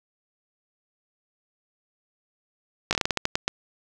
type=slowing click train; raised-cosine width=0.2 ms; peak=-5 dBFS; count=11; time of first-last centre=2.91-3.48 s; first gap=18 ms; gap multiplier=1.24; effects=none